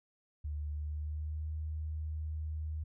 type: tone with pitch glide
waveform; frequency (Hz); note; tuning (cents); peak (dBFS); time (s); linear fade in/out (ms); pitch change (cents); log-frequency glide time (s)
sine; 74.4 to 77.56; D2 to D#2; +23 to -5; -35; 0.44-2.84; 10; +72; 0.72-1.5
effects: none